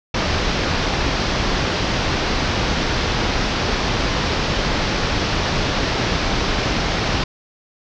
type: low-pass noise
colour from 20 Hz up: pink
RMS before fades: -20 dBFS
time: 0.14-7.24 s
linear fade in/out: 5 ms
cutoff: 5700 Hz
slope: 48 dB/octave
effects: none